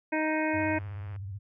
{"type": "harmonic tone", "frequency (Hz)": 311.6, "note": "D#4", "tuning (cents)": 3, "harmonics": [1, 2, 3, 5, 6, 7, 8], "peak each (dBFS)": [-29, -32, -34, -36, -37, -37, -38], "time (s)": [0.12, 0.79], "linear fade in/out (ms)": 10}
{"type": "tone with vibrato", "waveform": "sine", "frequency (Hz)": 98, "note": "G2", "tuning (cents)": 0, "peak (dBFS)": -35, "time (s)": [0.53, 1.39], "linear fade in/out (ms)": 20, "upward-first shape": "sine", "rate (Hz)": 16, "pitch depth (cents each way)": 110}
{"type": "click train", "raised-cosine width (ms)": 0.5, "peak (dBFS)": -36, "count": 60, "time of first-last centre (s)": [0.6, 1.162], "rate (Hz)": 105}
{"effects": []}